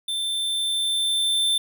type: tone with level ramp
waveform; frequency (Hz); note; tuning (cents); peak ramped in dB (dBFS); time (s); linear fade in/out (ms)
square; 3554; A7; +17; -25 to -19; 0.08-1.58; 5
effects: none